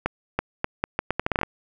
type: accelerating click train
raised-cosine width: 0.5 ms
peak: -7 dBFS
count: 13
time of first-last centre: 0.06-1.432 s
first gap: 330 ms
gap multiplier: 0.77
effects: none